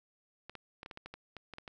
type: clicks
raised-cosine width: 0.3 ms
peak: -29 dBFS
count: 12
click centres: 0.496 / 0.553 / 0.831 / 0.861 / 0.912 / 0.974 / 1.06 / 1.14 / 1.367 / 1.537 / 1.584 / 1.678 s
effects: none